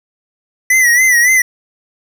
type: tone with vibrato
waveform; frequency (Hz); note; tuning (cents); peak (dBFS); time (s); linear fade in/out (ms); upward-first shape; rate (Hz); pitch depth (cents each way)
square; 1973; B6; -2; -8; 0.7-1.42; 5; sine; 3.6; 88
effects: none